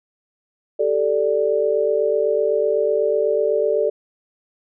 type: chord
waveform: sine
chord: G suspended second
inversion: none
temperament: equal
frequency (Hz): 392 / 440 / 587.3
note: G4 / A4 / D5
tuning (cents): 0 / 0 / 0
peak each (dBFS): -23 / -19 / -20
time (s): 0.79-3.9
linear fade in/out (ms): 10
effects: none